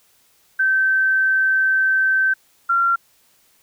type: tone pair in turn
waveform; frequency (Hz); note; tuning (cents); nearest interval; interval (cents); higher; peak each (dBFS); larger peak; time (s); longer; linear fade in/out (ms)
sine; 1547 / 1374.8; G6 / F6; -23 / -28; major second; 205; first; -14 / -14; neither; 0.59-2.34 / 2.69-2.96; first; 10
effects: white hiss -58 dBFS RMS until 3.62 s